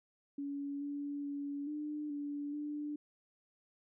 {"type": "tone with pitch steps", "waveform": "sine", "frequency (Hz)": [282.6, 286.5, 284.5, 299.2, 288.8, 295.7], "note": ["C#4", "D4", "C#4", "D4", "D4", "D4"], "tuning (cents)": [34, -43, 45, 32, -29, 12], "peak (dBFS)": -37, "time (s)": [0.38, 2.96], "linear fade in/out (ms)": 5, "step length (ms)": 430, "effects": []}